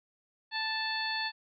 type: harmonic tone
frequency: 880 Hz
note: A5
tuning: in tune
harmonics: 1 / 2 / 3 / 4 / 5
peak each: -37 / -35 / -40 / -40 / -36 dBFS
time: 0.51-1.32 s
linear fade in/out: 50 ms
effects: none